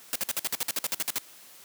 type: noise bursts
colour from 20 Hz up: white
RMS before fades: -28 dBFS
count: 14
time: 0.13-1.183 s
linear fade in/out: 0 ms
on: 26 ms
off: 53 ms
effects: white hiss -51 dBFS RMS until 1.64 s + high-pass 150 Hz 12 dB/octave